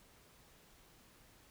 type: silence
effects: pink hiss -64 dBFS RMS until 1.5 s

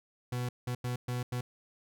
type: tone bursts at uneven times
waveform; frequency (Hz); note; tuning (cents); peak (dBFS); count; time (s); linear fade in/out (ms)
40% pulse; 123.47; B2; 0; -31; 5; 0.32-0.49 / 0.67-0.75 / 0.84-0.96 / 1.08-1.23 / 1.32-1.41; 5
effects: none

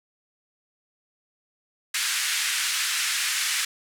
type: band-pass noise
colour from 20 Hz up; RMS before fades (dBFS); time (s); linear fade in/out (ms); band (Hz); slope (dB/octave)
pink; -26; 1.94-3.65; 5; 1600 to 11000; 24
effects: none

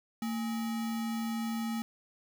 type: tone with sample-and-hold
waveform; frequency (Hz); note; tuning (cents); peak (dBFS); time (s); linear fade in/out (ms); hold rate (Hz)
sine; 226.6; A#3; -49; -31; 0.22-1.82; 2; 1050
effects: none

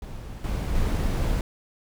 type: noise with level steps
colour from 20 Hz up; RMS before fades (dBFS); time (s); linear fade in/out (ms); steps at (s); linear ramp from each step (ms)
brown; -36 / -27 / -24; 0.02-1.41; 2; 0.44 / 0.75; 2
effects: none

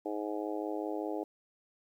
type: harmonic tone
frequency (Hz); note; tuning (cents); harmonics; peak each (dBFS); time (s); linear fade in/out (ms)
105.1; G#2; +21; 3 / 4 / 5 / 6 / 7 / 8; -37 / -39 / -41 / -43 / -44 / -45; 0.05-1.24; 10
effects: 11-bit

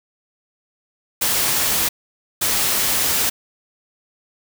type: noise bursts at uneven times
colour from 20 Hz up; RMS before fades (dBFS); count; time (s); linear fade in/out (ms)
white; -19; 2; 1.21-1.89 / 2.41-3.3; 10
effects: none

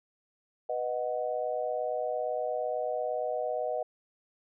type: chord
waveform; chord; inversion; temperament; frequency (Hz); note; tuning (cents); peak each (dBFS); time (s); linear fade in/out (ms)
sine; B major; none; equal; 493.9 / 622.3 / 740; B4 / D#5 / F#5; 0 / 0 / 0; -34 / -32 / -35; 0.69-3.83; 5
effects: none

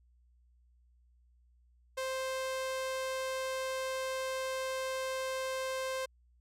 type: tone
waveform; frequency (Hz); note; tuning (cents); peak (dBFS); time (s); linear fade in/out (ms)
sawtooth; 524; C5; +2; -30; 1.97-6.06; 10
effects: added 60 Hz sine -63 dBFS peak until 6.4 s + low-pass 12000 Hz 12 dB/octave

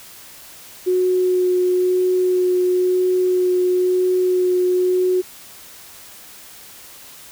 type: tone with vibrato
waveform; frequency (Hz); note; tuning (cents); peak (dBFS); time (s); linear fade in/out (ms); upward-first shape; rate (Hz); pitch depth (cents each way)
sine; 364.8; F#4; -24; -14; 0.86-5.22; 20; sine; 1; 10
effects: white hiss -41 dBFS RMS until 7.31 s

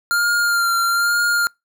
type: tone with vibrato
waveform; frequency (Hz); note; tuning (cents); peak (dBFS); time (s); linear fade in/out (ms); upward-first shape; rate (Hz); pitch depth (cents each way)
square; 1396.9; F6; 0; -16; 0.11-1.47; 0; sine; 1.1; 26
effects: noise-tail reverb RT60 0.2 s tail -26 dB re dry

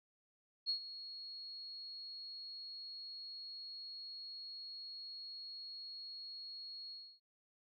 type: tone with ADSR envelope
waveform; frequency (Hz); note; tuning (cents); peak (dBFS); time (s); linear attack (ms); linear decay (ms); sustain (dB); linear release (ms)
sine; 4316; C#8; -47; -32; 0.66-7.2; 35; 95; -14; 290
effects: none

